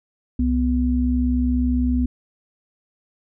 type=tone pair together; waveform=sine; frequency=65.98 / 248.3 Hz; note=C2 / B3; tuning=+15 / +9 cents; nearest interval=octave + major seventh; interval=2294 cents; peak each=-20 / -19 dBFS; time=0.39-2.06 s; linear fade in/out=5 ms; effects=none